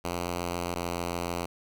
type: tone pair in turn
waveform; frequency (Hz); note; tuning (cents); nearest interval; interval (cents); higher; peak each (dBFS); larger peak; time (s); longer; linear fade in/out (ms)
5% pulse; 87.31 / 86.66; F2 / F2; 0 / -13; unison; 13; first; -19; neither; 0.04-0.75 / 0.75-1.46; neither; 10
effects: none